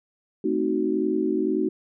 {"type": "chord", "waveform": "sine", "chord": "A diminished seventh", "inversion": "none", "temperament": "equal with one note detuned", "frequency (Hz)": [220, 261.6, 311.1, 373.2], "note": ["A3", "C4", "Eb4", "Gb4"], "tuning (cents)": [0, 0, 0, 15], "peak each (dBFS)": [-29, -29, -25, -25], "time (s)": [0.44, 1.69], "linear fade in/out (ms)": 5, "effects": []}